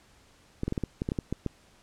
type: clicks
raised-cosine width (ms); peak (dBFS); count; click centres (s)
3; -16; 11; 0.634 / 0.68 / 0.724 / 0.778 / 0.837 / 1.019 / 1.089 / 1.119 / 1.188 / 1.326 / 1.463
effects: pink hiss -60 dBFS RMS until 1.82 s + low-pass 9000 Hz 12 dB/octave